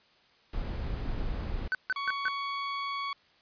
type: noise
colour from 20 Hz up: brown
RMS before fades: -33 dBFS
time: 0.53-1.68 s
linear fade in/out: 5 ms
type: tone bursts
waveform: triangle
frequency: 1517 Hz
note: F#6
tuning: 43 cents sharp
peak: -24 dBFS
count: 4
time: 1.72-2.282 s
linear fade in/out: 0 ms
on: 28 ms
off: 150 ms
type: tone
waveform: sawtooth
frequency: 1119 Hz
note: C#6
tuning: 16 cents sharp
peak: -28 dBFS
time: 1.96-3.13 s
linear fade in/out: 2 ms
effects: white hiss -63 dBFS RMS until 3.41 s + resampled to 11025 Hz